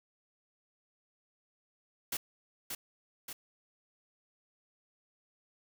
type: noise with echo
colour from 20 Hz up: white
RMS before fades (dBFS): -35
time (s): 2.12-2.17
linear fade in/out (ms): 5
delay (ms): 580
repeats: 2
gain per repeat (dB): -4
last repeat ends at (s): 3.33
effects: none